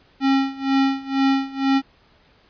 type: tone with tremolo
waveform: square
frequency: 270.7 Hz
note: C#4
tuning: 41 cents flat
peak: -15 dBFS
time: 0.2-1.82 s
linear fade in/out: 50 ms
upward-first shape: sine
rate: 2.1 Hz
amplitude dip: 90%
effects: pink hiss -56 dBFS RMS until 2.49 s + resampled to 11025 Hz